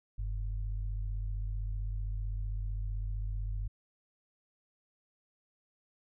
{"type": "tone pair together", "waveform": "sine", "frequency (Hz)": [46.42, 102], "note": ["F#1", "G#2"], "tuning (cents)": [6, -31], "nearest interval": "octave + major second", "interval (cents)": 1363, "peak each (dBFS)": [-33, -40], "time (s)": [0.18, 3.68], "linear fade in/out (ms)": 10, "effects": []}